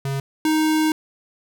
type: tone pair in turn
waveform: square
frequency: 137.1 / 311.9 Hz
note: C#3 / D#4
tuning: -19 / +4 cents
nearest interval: octave + major second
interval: 1423 cents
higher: second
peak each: -23 / -17 dBFS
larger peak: second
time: 0.05-0.2 / 0.45-0.92 s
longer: second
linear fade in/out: 2 ms
effects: none